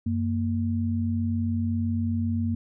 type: tone pair together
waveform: sine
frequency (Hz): 93.7 / 231.9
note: F#2 / A#3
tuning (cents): +22 / -9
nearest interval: octave + major third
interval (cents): 1569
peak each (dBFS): -26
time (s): 0.06-2.55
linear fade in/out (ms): 5
effects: none